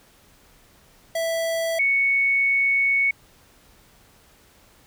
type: tone pair in turn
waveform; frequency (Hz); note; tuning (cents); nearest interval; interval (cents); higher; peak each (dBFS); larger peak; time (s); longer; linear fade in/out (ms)
square / sine; 659.3 / 2218; E5 / C#7; 0 / 0; octave + major sixth; 2100; second; -23 / -17; second; 1.15-1.79 / 1.79-3.11; second; 5
effects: pink hiss -55 dBFS RMS until 4.86 s